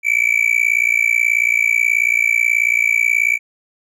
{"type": "tone with amplitude modulation", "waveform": "triangle", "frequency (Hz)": 2308, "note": "D7", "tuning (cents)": -31, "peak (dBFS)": -7, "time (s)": [0.03, 3.39], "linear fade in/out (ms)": 50, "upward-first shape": "sine", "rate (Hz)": 58.4, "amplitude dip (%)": 100, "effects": []}